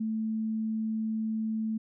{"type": "tone", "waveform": "sine", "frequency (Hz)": 220, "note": "A3", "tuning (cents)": 0, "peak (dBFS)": -28, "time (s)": [0, 1.78], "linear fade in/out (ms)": 10, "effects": []}